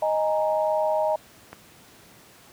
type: chord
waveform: sine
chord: D# suspended fourth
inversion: none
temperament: equal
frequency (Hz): 622.3 / 830.6 / 932.3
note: D#5 / G#5 / A#5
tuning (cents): 0 / 0 / 0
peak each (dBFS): -22 / -28 / -28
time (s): 0.02-1.16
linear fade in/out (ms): 5
type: click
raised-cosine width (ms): 0.5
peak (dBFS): -23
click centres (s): 1.53
effects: pink hiss -51 dBFS RMS until 2.52 s + high-pass 100 Hz 12 dB/octave